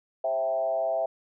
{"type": "tone with frequency modulation", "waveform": "sine", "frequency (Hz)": 659.3, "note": "E5", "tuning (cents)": 0, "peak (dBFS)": -24, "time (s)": [0.24, 1.06], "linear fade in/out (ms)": 5, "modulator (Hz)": 126, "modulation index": 0.78, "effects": []}